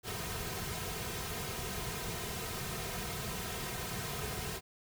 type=noise with comb filter; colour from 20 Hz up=pink; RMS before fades=-39 dBFS; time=0.03-4.61 s; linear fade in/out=50 ms; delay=3.5 ms; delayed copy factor=-0.75; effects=none